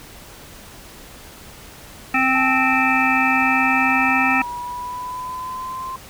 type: harmonic tone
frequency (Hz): 261.6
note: C4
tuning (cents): 0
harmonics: 1 / 3 / 5 / 7 / 9 / 10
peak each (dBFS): -22 / -22 / -22 / -22 / -22 / -22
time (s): 2.14-4.42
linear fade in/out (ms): 5
type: exponential sweep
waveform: sine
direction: up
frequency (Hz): 863 to 1046.5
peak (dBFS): -26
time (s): 2.35-5.96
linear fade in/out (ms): 2
effects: pink hiss -41 dBFS RMS until 6.09 s